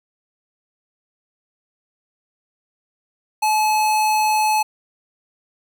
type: tone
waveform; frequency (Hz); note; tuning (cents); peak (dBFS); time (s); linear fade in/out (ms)
square; 859; A5; -42; -16; 3.42-4.63; 10
effects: none